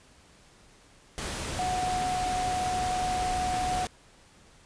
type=tone in noise; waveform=sine; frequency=734 Hz; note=F#5; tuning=14 cents flat; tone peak=-27 dBFS; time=1.59-3.85 s; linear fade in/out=0 ms; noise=pink; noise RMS=-34 dBFS; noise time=1.18-3.87 s; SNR=+4 dB; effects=pink hiss -57 dBFS RMS until 4.65 s + resampled to 22050 Hz